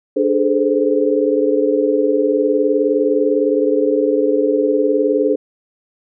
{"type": "tone cluster", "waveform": "sine", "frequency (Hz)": [293.9, 417.8, 437.4, 516], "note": ["D4", "G#4", "A4", "C5"], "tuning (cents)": [1, 10, -10, -24], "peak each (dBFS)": -18, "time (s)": [0.16, 5.36], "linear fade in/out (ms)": 10, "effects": []}